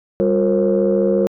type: tone cluster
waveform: sine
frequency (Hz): 197 / 358.4 / 463.5 / 538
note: G3 / F4 / A#4 / C5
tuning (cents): +9 / +45 / -10 / +48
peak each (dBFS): -18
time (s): 0.2-1.27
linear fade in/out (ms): 0
effects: tanh soft clip ceiling -6 dBFS